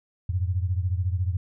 sine beating tone pair, 87.9 / 101.9 Hz, F2 / G#2, +12 / -32 cents, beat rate 14 Hz, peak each -24 / -28 dBFS, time 0.29-1.37 s, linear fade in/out 5 ms, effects none

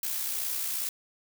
blue noise with amplitude modulation, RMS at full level -30 dBFS, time 0.03-0.89 s, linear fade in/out 2 ms, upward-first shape sine, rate 62.4 Hz, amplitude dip 40%, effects none

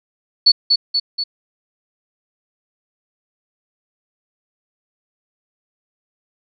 sine tone with echo, 4435 Hz, C#8, in tune, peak -6 dBFS, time 0.46-0.52 s, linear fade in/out 10 ms, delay 240 ms, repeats 3, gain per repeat -4 dB, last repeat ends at 1.24 s, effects none

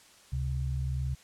sine tone pair together, 69.29 / 130.81 Hz, C#2 / C3, 0 / 0 cents, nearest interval major seventh, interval 1100 cents, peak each -31 / -32 dBFS, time 0.32-1.15 s, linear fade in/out 10 ms, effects white hiss -57 dBFS RMS until 1.23 s + low-pass 9000 Hz 12 dB/octave

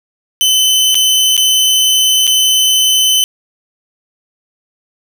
sawtooth tone with dropouts, 3042 Hz, F#7, 47 cents sharp, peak -5 dBFS, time 0.41-3.24 s, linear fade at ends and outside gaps 0 ms, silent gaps 0.945-0.953 / 1.367-1.377 / 2.269-2.276 s, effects none

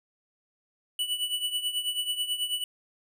square tone with tremolo, 2960 Hz, F#7, in tune, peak -25 dBFS, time 0.99-2.64 s, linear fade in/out 2 ms, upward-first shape triangle, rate 9.2 Hz, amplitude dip 80%, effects none

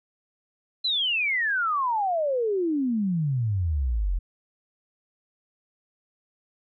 sine exponential sweep, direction down, 4125 to 41 Hz, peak -22 dBFS, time 0.84-4.19 s, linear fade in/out 10 ms, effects none

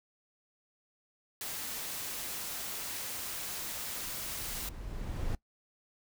white noise, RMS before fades -39 dBFS, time 1.41-4.69 s, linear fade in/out 2 ms
brown noise with exponential growth, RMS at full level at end -33 dBFS, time 3-5.35 s, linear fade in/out 2 ms, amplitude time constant 510 ms
effects noise-tail reverb RT60 0.1 s tail -21 dB re dry

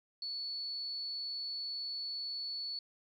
sine tone, 4431 Hz, C#8, 2 cents flat, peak -37 dBFS, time 0.22-2.79 s, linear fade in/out 2 ms, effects 12-bit

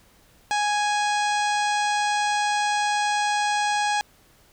harmonic tone with a mistuned harmonic, 830.6 Hz, G#5, in tune, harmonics 1 / 2 / 3 / 4 / 5 / 6 / 7 / 8 / 9 / 10, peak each -22 / -28 / -32 / -34 / -36 / -38 / -39 / -40 / -41 / -42 dBFS, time 0.51-4.01 s, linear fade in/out 0 ms, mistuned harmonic 9, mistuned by +44 cents, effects pink hiss -57 dBFS RMS until 4.52 s

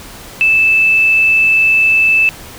sine tone pair in turn, 2632 / 2632 Hz, E7 / E7, -3 / -3 cents, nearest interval unison, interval 0 cents, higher neither, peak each -7 dBFS, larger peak neither, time 0.41-1.13 / 1.13-2.29 s, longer second, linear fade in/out 0 ms, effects pink hiss -33 dBFS RMS until 2.58 s

